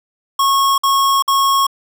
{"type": "tone bursts", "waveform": "square", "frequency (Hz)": 1095, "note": "C#6", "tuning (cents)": -22, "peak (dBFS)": -12, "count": 3, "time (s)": [0.39, 1.668], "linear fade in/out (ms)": 5, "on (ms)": 390, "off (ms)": 54, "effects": []}